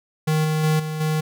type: tone with level steps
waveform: square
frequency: 155.56 Hz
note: D#3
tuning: in tune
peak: -18 / -20 / -17 / -26 / -20 dBFS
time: 0.27-1.21 s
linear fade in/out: 10 ms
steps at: 0.44 / 0.63 / 0.79 / 1 s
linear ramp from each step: 10 ms
effects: none